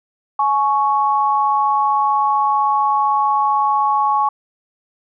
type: tone pair together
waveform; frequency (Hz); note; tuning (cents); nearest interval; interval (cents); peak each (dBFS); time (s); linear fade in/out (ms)
sine; 844.4 / 1108.7; G#5 / C#6; +29 / 0; perfect fourth; 471; -16; 0.39-4.29; 5
effects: none